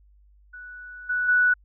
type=tone with level steps; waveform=sine; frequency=1478 Hz; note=F#6; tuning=2 cents flat; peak=-38 / -22 / -16 dBFS; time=0.53-1.54 s; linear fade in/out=10 ms; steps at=1.09 / 1.28 s; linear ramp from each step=10 ms; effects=added 50 Hz sine -53 dBFS peak until 1.64 s